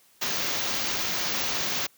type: band-stop noise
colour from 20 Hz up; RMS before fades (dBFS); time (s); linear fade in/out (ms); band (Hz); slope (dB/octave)
white; -28; 0.21-1.87; 10; 6800 to 16000; 96
effects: white hiss -60 dBFS RMS until 1.97 s + high-pass 80 Hz 12 dB/octave